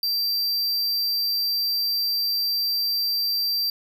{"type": "tone", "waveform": "square", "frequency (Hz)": 4699, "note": "D8", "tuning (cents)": 0, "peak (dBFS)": -22, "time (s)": [0.03, 3.7], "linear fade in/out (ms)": 2, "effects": []}